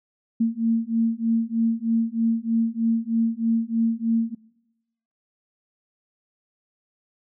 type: beating tone pair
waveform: sine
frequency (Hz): 226.3 / 229.5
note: A3 / A#3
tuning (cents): +49 / -27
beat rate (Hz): 3.2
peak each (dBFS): -22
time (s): 0.4-4.35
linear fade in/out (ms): 10
effects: noise-tail reverb RT60 0.9 s tail -21 dB re dry